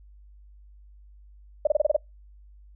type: tone bursts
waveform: sine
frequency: 599 Hz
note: D5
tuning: 34 cents sharp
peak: -16 dBFS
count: 7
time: 1.65-1.965 s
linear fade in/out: 5 ms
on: 21 ms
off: 28 ms
effects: noise-tail reverb RT60 0.2 s tail -26 dB re dry + added 50 Hz sine -48 dBFS peak until 2.75 s